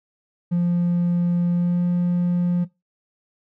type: tone with pitch glide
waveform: triangle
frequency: 174.3 to 176.02 Hz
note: F3 to F3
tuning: -3 to +14 cents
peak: -14 dBFS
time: 0.51-2.65 s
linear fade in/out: 20 ms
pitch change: +17 cents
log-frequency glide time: 1.52-1.83 s
effects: noise-tail reverb RT60 0.2 s tail -19 dB re dry + tanh soft clip ceiling -13 dBFS